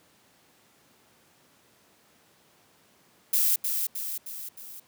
violet noise with echo, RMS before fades -23 dBFS, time 3.33-3.56 s, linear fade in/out 5 ms, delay 310 ms, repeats 4, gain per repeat -5 dB, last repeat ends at 4.8 s, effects pink hiss -61 dBFS RMS until 4.87 s + high-pass 150 Hz 12 dB/octave

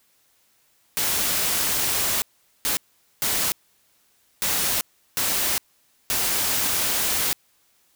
white noise bursts at uneven times, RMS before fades -23 dBFS, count 6, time 0.97-2.22 / 2.65-2.77 / 3.22-3.52 / 4.42-4.81 / 5.17-5.58 / 6.1-7.33 s, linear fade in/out 0 ms, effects white hiss -63 dBFS RMS until 7.95 s

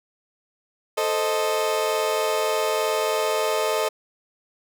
30% pulse chord, A diminished, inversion none, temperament equal, 440 / 523.3 / 622.3 Hz, A4 / C5 / Eb5, 0 / 0 / 0 cents, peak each -22 / -26 / -22 dBFS, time 0.97-3.89 s, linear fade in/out 10 ms, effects none

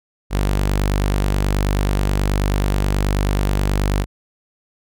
sawtooth tone, 49.33 Hz, G1, 12 cents sharp, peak -12 dBFS, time 0.3-4.06 s, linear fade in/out 50 ms, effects none

